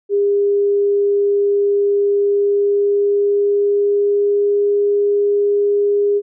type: tone with pitch glide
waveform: sine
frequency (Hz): 404.3 to 407.8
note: G#4 to G#4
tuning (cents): -46 to -32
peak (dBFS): -12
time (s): 0.09-6.22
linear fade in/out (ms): 50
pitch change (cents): +14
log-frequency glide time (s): 2.15-4.69
effects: none